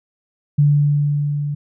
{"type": "tone with level ramp", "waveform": "sine", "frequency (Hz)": 145.7, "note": "D3", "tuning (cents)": -13, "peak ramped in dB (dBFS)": [-9, -20], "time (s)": [0.58, 1.55], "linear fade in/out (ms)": 10, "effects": []}